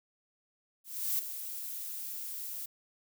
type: noise with ADSR envelope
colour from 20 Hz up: violet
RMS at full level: -30 dBFS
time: 0.84-2.66 s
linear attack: 350 ms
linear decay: 4 ms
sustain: -10 dB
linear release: 6 ms
effects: none